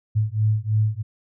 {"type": "beating tone pair", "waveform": "sine", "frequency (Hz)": [106.3, 109.4], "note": ["G#2", "A2"], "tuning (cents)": [41, -9], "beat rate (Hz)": 3.1, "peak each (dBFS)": -21, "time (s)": [0.15, 1.03], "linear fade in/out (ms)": 20, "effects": []}